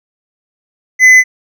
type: tone with hard clipping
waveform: triangle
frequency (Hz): 2025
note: B6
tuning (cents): +43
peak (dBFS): -3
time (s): 0.99-1.24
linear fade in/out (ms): 50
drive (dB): 9
effects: none